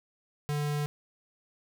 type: tone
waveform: square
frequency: 147.2 Hz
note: D3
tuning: 4 cents sharp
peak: -29 dBFS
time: 0.49-0.86 s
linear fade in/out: 0 ms
effects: none